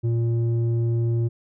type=tone with low-pass filter; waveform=square; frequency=116.54 Hz; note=A#2; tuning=in tune; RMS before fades=-22 dBFS; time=0.03-1.29 s; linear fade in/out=20 ms; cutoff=260 Hz; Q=2.8; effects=none